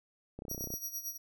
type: clicks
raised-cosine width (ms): 2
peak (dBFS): -29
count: 12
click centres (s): 0.39 / 0.421 / 0.452 / 0.482 / 0.514 / 0.547 / 0.579 / 0.609 / 0.641 / 0.673 / 0.704 / 0.739
type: tone with tremolo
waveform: 20% pulse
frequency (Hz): 5750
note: F8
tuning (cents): +50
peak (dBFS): -30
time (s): 0.49-1.18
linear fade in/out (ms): 20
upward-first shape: sine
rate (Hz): 8.9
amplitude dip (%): 75
effects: none